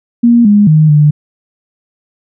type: tone with pitch steps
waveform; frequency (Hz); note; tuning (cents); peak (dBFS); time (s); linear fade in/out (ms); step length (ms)
sine; 236.5 / 206.1 / 155 / 149.1; A#3 / G#3 / D#3 / D3; +25 / -13 / -6 / +27; -3; 0.23-1.11; 10; 220
effects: none